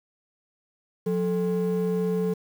triangle ring-modulated tone, 308.6 Hz, D#4, 14 cents flat, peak -17 dBFS, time 1.06-2.34 s, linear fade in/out 10 ms, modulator 129 Hz, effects tanh soft clip ceiling -13 dBFS + 8-bit

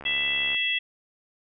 click train, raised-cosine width 0.5 ms, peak -25 dBFS, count 39, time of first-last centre 0.01-0.546 s, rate 70.9 Hz
harmonic tone, 664 Hz, E5, 12 cents sharp, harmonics 3 / 4 / 5, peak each -30 / -26 / -27 dBFS, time 0.05-0.79 s, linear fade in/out 10 ms
effects none

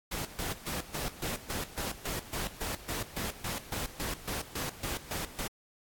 pink noise with tremolo, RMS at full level -35 dBFS, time 0.11-5.48 s, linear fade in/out 10 ms, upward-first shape square, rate 3.6 Hz, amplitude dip 80%, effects AAC 64 kbps

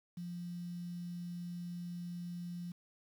sine tone with quantisation, 174.7 Hz, F3, 1 cent sharp, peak -40 dBFS, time 0.17-2.72 s, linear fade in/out 5 ms, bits 10, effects none

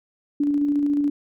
sine tone with tremolo, 289.1 Hz, D4, 27 cents flat, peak -17 dBFS, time 0.4-1.1 s, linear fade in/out 5 ms, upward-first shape square, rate 14 Hz, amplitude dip 25%, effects none

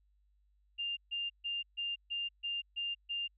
sine tone bursts, 2800 Hz, F7, 4 cents sharp, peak -34 dBFS, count 8, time 0.78-3.28 s, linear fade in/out 20 ms, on 190 ms, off 140 ms, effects added 50 Hz sine -68 dBFS peak until 3.37 s

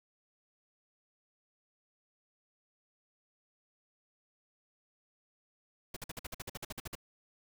pink noise bursts, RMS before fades -41 dBFS, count 14, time 5.94-6.953 s, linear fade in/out 5 ms, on 25 ms, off 51 ms, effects none

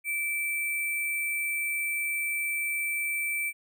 sine tone with sample-and-hold, 2327 Hz, D7, 17 cents flat, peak -27 dBFS, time 0.04-3.53 s, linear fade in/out 50 ms, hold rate 11025 Hz, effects none

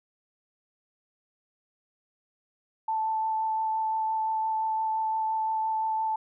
sine tone with vibrato, 880 Hz, A5, in tune, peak -25 dBFS, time 2.88-6.16 s, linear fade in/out 5 ms, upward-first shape sine, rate 5.8 Hz, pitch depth 10 cents each way, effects none

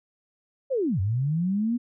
sine linear two-way sweep, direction down then up, 564 to 89.8 to 245.8 Hz, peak -22 dBFS, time 0.7-1.78 s, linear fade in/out 20 ms, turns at 1 s, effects none

